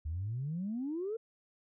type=exponential sweep; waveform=sine; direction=up; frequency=73 to 466.2 Hz; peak=-33 dBFS; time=0.05-1.17 s; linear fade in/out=10 ms; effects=tanh soft clip ceiling -29 dBFS